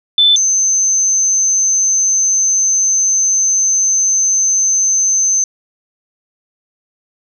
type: tone pair in turn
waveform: sine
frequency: 3520 / 6204 Hz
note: A7 / G8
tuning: 0 / -19 cents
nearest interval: minor seventh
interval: 981 cents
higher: second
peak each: -6 / -10 dBFS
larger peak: first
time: 0.18-0.36 / 0.36-5.44 s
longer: second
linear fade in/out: 2 ms
effects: none